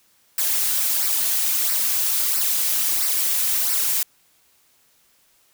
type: noise with flanger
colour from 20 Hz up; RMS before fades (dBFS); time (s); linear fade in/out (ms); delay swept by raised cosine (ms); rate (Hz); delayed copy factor
blue; -21; 0.38-4.03; 2; 0.29 to 4.49; 1.5; -0.65
effects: white hiss -60 dBFS RMS until 5.53 s